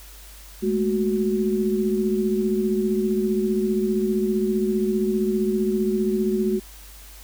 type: tone cluster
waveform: sine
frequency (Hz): 210.5 / 225.7 / 370.8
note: G#3 / A3 / F#4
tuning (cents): +24 / +44 / +4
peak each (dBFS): -23 / -28 / -22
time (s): 0.62-6.6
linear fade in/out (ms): 20
effects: added 50 Hz sine -43 dBFS peak until 7.23 s + white hiss -46 dBFS RMS until 7.23 s